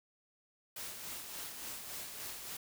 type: noise with tremolo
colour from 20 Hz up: white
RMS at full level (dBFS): -43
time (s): 0.76-2.57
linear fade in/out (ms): 5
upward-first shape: sine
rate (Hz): 3.5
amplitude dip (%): 40
effects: none